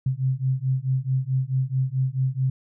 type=beating tone pair; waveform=sine; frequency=129 / 133.6 Hz; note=C3 / C3; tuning=-24 / +36 cents; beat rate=4.6 Hz; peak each=-24 dBFS; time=0.06-2.5 s; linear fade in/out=5 ms; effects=none